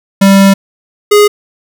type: tone pair in turn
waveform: square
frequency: 195.8 / 414.9 Hz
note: G3 / G#4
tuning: -2 / -2 cents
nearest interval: octave + minor second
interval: 1300 cents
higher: second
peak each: -3 dBFS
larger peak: neither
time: 0.21-0.54 / 1.11-1.28 s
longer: first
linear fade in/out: 10 ms
effects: none